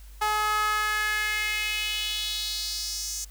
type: tone with high-pass filter sweep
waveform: sawtooth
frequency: 424.5 Hz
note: G#4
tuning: 38 cents sharp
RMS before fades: -28 dBFS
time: 0.21-3.25 s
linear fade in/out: 10 ms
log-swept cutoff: 970 to 6500 Hz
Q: 3.4
effects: added 50 Hz sine -43 dBFS peak until 3.3 s + white hiss -56 dBFS RMS until 3.3 s